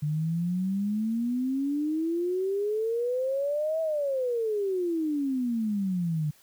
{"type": "exponential two-way sweep", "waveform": "sine", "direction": "up then down", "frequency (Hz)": [146.83, 652, 146.83], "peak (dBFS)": -25, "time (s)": [0.02, 6.31], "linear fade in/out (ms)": 10, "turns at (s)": 3.81, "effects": ["white hiss -59 dBFS RMS until 6.42 s"]}